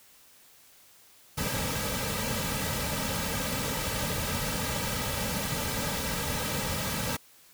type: noise with comb filter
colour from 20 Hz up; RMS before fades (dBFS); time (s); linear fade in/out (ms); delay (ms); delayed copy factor
pink; -31; 1.37-7.17; 10; 2.8; -0.75
effects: white hiss -57 dBFS RMS until 7.53 s